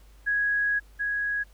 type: tone pair in turn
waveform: sine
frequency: 1661.2 / 1661.2 Hz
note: G#6 / G#6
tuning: 0 / 0 cents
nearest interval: unison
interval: 0 cents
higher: neither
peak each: -22 / -25 dBFS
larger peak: first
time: 0.26-0.8 / 0.99-1.44 s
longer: first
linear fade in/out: 20 ms
effects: added 50 Hz sine -50 dBFS peak until 1.53 s + pink hiss -61 dBFS RMS until 1.53 s